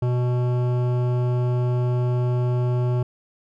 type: tone with hard clipping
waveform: sine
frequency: 123.47 Hz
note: B2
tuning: in tune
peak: -21 dBFS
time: 0.02-3.03 s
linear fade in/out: 5 ms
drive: 14 dB
effects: none